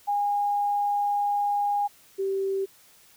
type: tone pair in turn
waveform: sine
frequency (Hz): 817 / 388.3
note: G#5 / G4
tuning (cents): -29 / -16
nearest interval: octave + minor second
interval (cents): 1287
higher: first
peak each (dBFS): -22 / -24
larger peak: first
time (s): 0.07-1.88 / 2.18-2.66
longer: first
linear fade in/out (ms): 20
effects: white hiss -56 dBFS RMS until 3.16 s